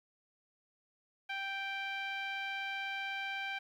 10% pulse tone with low-pass filter, 784 Hz, G5, in tune, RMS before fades -39 dBFS, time 1.29-3.59 s, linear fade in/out 10 ms, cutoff 2400 Hz, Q 1.6, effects 11-bit

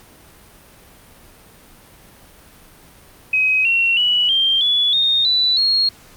sine tone with pitch steps, 2532 / 2729 / 2942 / 3172 / 3419 / 3686 / 3973 / 4283 Hz, D#7 / F7 / F#7 / G7 / G#7 / A#7 / B7 / C8, +30 / -41 / -11 / +20 / +50 / -20 / +10 / +40 cents, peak -13 dBFS, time 3.33-5.89 s, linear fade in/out 5 ms, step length 320 ms, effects pink hiss -46 dBFS RMS until 6.16 s + Opus 48 kbps

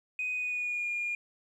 sine tone with pitch glide, 2498 to 2420 Hz, D#7 to D#7, +6 to -49 cents, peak -29 dBFS, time 0.19-1.15 s, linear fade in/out 2 ms, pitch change -55 cents, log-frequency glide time 0.33-0.89 s, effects tanh soft clip ceiling -26 dBFS + 11-bit

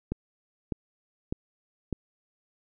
click train, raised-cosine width 3 ms, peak -16 dBFS, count 4, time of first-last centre 0.12-1.927 s, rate 1.66 Hz, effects none

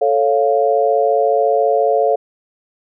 sine chord, A augmented, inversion none, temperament equal, 440 / 554.4 / 698.5 Hz, A4 / C#5 / E#5, 0 / 0 / 0 cents, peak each -16 dBFS, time 0.01-2.16 s, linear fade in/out 10 ms, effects none

